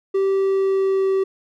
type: tone with pitch glide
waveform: triangle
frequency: 388.7 to 384.9 Hz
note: G4 to G4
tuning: -15 to -32 cents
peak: -14 dBFS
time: 0.14-1.24 s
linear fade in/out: 10 ms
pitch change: -17 cents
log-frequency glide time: 0.31-1.1 s
effects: none